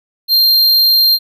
square tone, 4186 Hz, C8, in tune, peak -8 dBFS, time 0.28-1.19 s, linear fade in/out 50 ms, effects none

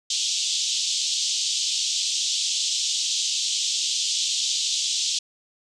pink band-pass noise, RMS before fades -25 dBFS, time 0.1-5.19 s, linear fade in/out 5 ms, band 3100 to 7600 Hz, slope 48 dB/octave, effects none

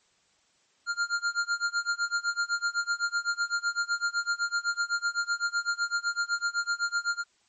square tone with tremolo, 1400 Hz, F6, 4 cents sharp, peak -24 dBFS, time 0.86-7.24 s, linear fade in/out 50 ms, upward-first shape sine, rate 7.9 Hz, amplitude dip 95%, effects white hiss -67 dBFS RMS until 7.48 s + MP3 32 kbps

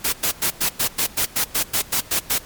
white noise bursts, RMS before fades -20 dBFS, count 13, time 0.04-2.384 s, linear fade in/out 10 ms, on 88 ms, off 100 ms, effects pink hiss -42 dBFS RMS until 2.45 s + MP3 96 kbps

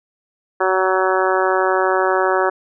harmonic tone, 187.7 Hz, F#3, 25 cents sharp, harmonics 2 / 3 / 4 / 5 / 6 / 7 / 8 / 9, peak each -19 / -21 / -22 / -23 / -24 / -24 / -25 / -26 dBFS, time 0.6-2.5 s, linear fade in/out 10 ms, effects none

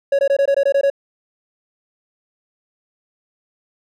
triangle tone bursts, 556 Hz, C#5, 5 cents sharp, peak -10 dBFS, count 9, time 0.12-0.901 s, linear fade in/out 5 ms, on 69 ms, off 20 ms, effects none

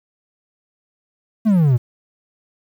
triangle exponential sweep, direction down, 229.3 to 114.2 Hz, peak -9 dBFS, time 1.45-1.78 s, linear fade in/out 20 ms, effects 8-bit

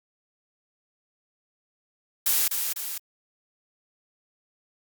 blue noise with echo, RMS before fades -22 dBFS, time 2.26-2.48 s, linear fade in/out 5 ms, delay 250 ms, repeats 2, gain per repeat -5 dB, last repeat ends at 2.98 s, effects Opus 48 kbps

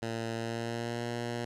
10% pulse tone with pitch glide, 114.2 to 118.98 Hz, A#2 to A#2, -35 to +36 cents, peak -25 dBFS, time 0.02-1.45 s, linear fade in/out 5 ms, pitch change +71 cents, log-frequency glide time 0.34-1.05 s, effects low-pass 8000 Hz 12 dB/octave + 11-bit

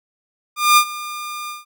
sawtooth tone with ADSR envelope, 1205 Hz, D6, 44 cents sharp, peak -4 dBFS, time 0.56-1.65 s, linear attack 210 ms, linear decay 73 ms, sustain -19 dB, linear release 160 ms, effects none

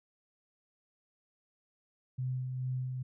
sine tone with tremolo, 128.2 Hz, C3, 35 cents flat, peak -31 dBFS, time 2.18-3.03 s, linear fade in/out 10 ms, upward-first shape sine, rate 2.3 Hz, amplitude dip 35%, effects none

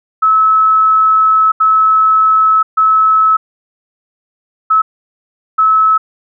sine tone bursts at uneven times, 1297 Hz, E6, 28 cents flat, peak -6 dBFS, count 5, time 0.22-1.52 / 1.6-2.63 / 2.77-3.37 / 4.7-4.82 / 5.58-5.98 s, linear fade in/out 10 ms, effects none

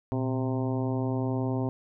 harmonic tone with a mistuned harmonic, 130.81 Hz, C3, in tune, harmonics 1 / 2 / 3 / 4 / 5 / 6 / 7 / 8, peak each -29 / -30 / -35 / -39 / -39 / -43 / -41 / -48 dBFS, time 0.12-1.69 s, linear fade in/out 0 ms, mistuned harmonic 1, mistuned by -140 cents, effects none

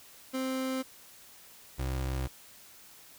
30% pulse tone pair in turn, 261.6 / 65.4 Hz, C4 / C2, 0 / 0 cents, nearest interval 2 octaves, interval 2400 cents, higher first, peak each -28 / -28 dBFS, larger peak neither, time 0.33-0.83 / 1.78-2.28 s, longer neither, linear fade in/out 20 ms, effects white hiss -54 dBFS RMS until 3.18 s

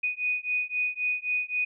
sine beating tone pair, 2481 / 2484.8 Hz, D#7 / D#7, -6 / -3 cents, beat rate 3.8 Hz, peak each -29 dBFS, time 0.03-1.65 s, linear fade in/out 10 ms, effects none

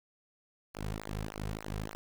sawtooth tone with flanger, 52.5 Hz, G#1, 19 cents sharp, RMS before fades -39 dBFS, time 0.74-1.95 s, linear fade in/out 0 ms, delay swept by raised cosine 0.22 to 3.52 ms, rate 3.4 Hz, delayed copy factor -1, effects 11-bit

